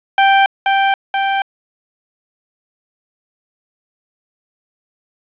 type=tone with echo; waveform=sawtooth; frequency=784 Hz; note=G5; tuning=in tune; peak=-4 dBFS; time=0.18-0.46 s; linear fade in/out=2 ms; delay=480 ms; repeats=2; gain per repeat=-3 dB; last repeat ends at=1.42 s; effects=resampled to 8000 Hz + 7-bit